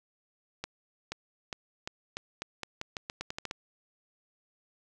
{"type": "accelerating click train", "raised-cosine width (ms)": 0.2, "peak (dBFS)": -18, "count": 15, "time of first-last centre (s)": [0.64, 3.511], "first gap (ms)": 480, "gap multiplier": 0.85, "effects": []}